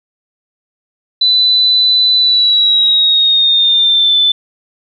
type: tone with pitch glide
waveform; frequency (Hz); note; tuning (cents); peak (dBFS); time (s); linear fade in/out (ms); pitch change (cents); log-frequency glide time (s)
sine; 3996 to 3519; B7 to A7; +20 to 0; -7; 1.21-4.32; 5; -220; 2.17-4.17
effects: none